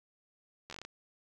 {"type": "slowing click train", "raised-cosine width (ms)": 0.2, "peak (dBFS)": -27, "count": 8, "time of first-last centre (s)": [0.7, 0.85], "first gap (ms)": 12, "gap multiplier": 1.19, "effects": []}